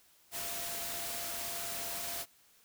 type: tone in noise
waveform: sine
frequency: 686 Hz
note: F5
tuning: 31 cents flat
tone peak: -47 dBFS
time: 0.31-2.26 s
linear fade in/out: 50 ms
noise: white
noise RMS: -39 dBFS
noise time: 0.31-2.26 s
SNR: -11 dB
effects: white hiss -65 dBFS RMS until 2.64 s